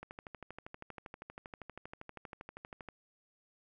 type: click train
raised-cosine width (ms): 0.5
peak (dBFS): -30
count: 37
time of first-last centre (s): 0.03-2.887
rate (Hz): 12.6
effects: none